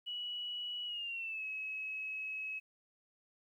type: tone with pitch glide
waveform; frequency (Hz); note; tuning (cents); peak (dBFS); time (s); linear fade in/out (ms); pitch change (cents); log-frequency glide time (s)
sine; 2933 to 2568; F#7 to E7; -16 to -46; -38; 0.06-2.6; 20; -230; 0.85-1.44
effects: 12-bit